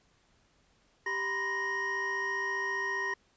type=tone cluster; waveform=triangle; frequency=392.3 / 970 / 1025 / 1868 Hz; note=G4 / B5 / C6 / A#6; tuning=+1 / -31 / -36 / +3 cents; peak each=-38 / -38 / -38 / -30 dBFS; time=1.06-3.14 s; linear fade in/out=5 ms; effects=pink hiss -68 dBFS RMS until 3.36 s + resampled to 16000 Hz